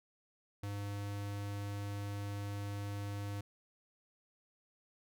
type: tone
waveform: square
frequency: 101.4 Hz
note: G#2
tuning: 41 cents flat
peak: -39 dBFS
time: 0.63-3.41 s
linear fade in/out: 5 ms
effects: none